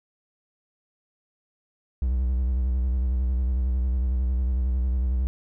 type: tone with vibrato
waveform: triangle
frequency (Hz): 63.1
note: B1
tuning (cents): +38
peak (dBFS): -19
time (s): 2.02-5.27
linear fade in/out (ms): 0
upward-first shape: square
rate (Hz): 11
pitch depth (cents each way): 66
effects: none